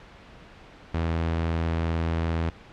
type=tone; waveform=sawtooth; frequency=82.41 Hz; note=E2; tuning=in tune; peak=-20 dBFS; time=0.94-2.5 s; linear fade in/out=5 ms; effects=pink hiss -48 dBFS RMS until 2.72 s + low-pass 3000 Hz 12 dB/octave